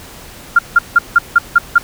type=tone bursts; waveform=sine; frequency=1396.9 Hz; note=F6; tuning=in tune; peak=-3 dBFS; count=7; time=0.56-1.783 s; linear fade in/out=5 ms; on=29 ms; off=170 ms; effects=pink hiss -35 dBFS RMS until 1.83 s